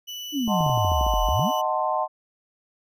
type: tone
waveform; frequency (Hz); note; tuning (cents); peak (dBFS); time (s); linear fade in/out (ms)
35% pulse; 2969; F#7; +5; -31; 0.07-1.62; 20
type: exponential two-way sweep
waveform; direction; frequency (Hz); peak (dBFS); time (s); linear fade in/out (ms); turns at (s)
sine; down then up; 311.7 to 40.74 to 307.1; -22; 0.32-1.52; 50; 1.24
type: chord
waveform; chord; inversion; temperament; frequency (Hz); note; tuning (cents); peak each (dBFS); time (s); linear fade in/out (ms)
sine; D# diminished seventh; none; equal with one note detuned; 622.3 / 740 / 886.6 / 1046.5; D#5 / F#5 / A5 / C6; 0 / 0 / +13 / 0; -27; 0.47-2.08; 50
type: clicks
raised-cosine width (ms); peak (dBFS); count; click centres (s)
3; -22; 12; 0.478 / 0.608 / 0.664 / 0.697 / 0.776 / 0.848 / 0.918 / 1.011 / 1.066 / 1.138 / 1.287 / 1.395
effects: none